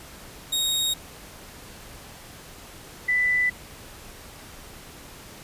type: tone pair in turn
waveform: sawtooth / sine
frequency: 3755 / 1989.1 Hz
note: A#7 / B6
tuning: +12 / +12 cents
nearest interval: major seventh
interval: 1100 cents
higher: first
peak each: -19 dBFS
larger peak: neither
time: 0.52-0.94 / 3.08-3.5 s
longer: neither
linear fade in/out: 10 ms
effects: pink hiss -44 dBFS RMS until 5.43 s + resampled to 32000 Hz